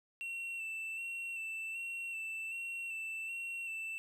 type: tone with vibrato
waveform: triangle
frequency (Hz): 2694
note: E7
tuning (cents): +37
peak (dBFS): -37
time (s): 0.21-3.98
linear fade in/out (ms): 0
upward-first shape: square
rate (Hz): 1.3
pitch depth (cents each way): 22
effects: none